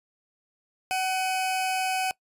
40% pulse tone pair together, 752 / 2529 Hz, F#5 / D#7, +28 / +28 cents, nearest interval octave + major sixth, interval 2100 cents, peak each -25 / -30 dBFS, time 0.91-2.11 s, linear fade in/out 0 ms, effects noise-tail reverb RT60 0.1 s tail -22 dB re dry + resampled to 32000 Hz

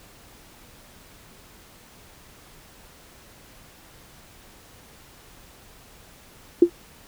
sine tone with exponential decay, 345.7 Hz, F4, 18 cents flat, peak -5 dBFS, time 6.62-6.7 s, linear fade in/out 5 ms, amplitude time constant 17 ms, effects pink hiss -50 dBFS RMS until 7.07 s

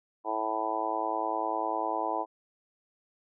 harmonic tone, 110 Hz, A2, in tune, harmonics 3 / 4 / 5 / 6 / 7 / 8 / 9, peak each -38 / -39 / -39 / -36 / -34 / -35 / -34 dBFS, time 0.24-2.26 s, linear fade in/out 50 ms, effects none

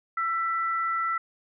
sine tone pair together, 1338 / 1975.5 Hz, E6 / B6, +25 / 0 cents, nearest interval perfect fifth, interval 675 cents, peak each -25 / -33 dBFS, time 0.17-1.18 s, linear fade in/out 5 ms, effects none

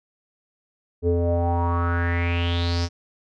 square tone with low-pass filter sweep, 86 Hz, F2, 26 cents flat, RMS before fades -22 dBFS, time 1.02-2.89 s, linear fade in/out 50 ms, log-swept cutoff 400 to 5600 Hz, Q 6.3, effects none

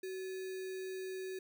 sine tone with sample-and-hold, 375.5 Hz, F#4, 26 cents sharp, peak -39 dBFS, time 0.03-1.39 s, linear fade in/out 5 ms, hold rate 2100 Hz, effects none

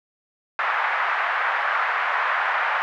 white band-pass noise, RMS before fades -23 dBFS, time 0.59-2.82 s, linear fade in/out 0 ms, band 770 to 1800 Hz, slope 24 dB/octave, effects none

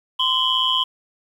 sine tone cluster, 1032 / 3001 / 3117 / 3278 Hz, C6 / F#7 / G7 / G#7, -24 / +24 / -11 / -23 cents, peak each -22 dBFS, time 0.19-0.84 s, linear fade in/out 10 ms, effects tanh soft clip ceiling -7 dBFS + 8-bit

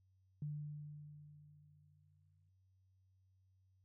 sine tone with exponential decay, 148.4 Hz, D3, 18 cents sharp, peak -39 dBFS, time 0.42-2.49 s, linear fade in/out 2 ms, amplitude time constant 450 ms, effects added 94 Hz sine -70 dBFS peak until 3.84 s

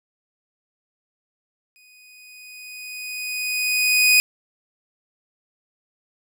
sawtooth tone with exponential growth, 2489 Hz, D#7, in tune, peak -8 dBFS, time 1.76-4.2 s, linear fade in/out 0 ms, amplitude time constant 530 ms, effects none

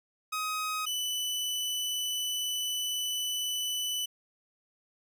sawtooth tone pair in turn, 1260 / 2986 Hz, D#6 / F#7, +21 / +15 cents, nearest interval octave + minor third, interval 1494 cents, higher second, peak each -27 dBFS, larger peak neither, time 0.32-0.86 / 0.86-4.06 s, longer second, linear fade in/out 10 ms, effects none

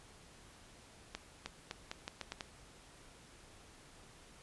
accelerating click train, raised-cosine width 0.2 ms, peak -23 dBFS, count 8, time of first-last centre 1.15-2.408 s, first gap 310 ms, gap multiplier 0.81, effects pink hiss -59 dBFS RMS until 4.42 s + resampled to 24000 Hz

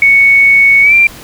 sine tone with pitch glide, 2220 to 2366 Hz, C#7 to D7, +2 to +12 cents, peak -3 dBFS, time 0.02-1.07 s, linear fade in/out 2 ms, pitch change +110 cents, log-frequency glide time 0.82-0.94 s, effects pink hiss -32 dBFS RMS until 1.23 s

